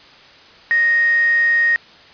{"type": "tone with quantisation", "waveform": "sine", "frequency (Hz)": 1864.7, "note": "A#6", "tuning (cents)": 0, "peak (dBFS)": -12, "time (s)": [0.71, 1.76], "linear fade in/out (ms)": 0, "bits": 5, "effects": ["white hiss -44 dBFS RMS until 2.13 s", "resampled to 11025 Hz"]}